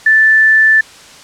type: tone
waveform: sine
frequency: 1760 Hz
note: A6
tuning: in tune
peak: -5 dBFS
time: 0.06-0.81 s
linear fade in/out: 5 ms
effects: white hiss -37 dBFS RMS until 1.23 s + low-pass 7000 Hz 12 dB/octave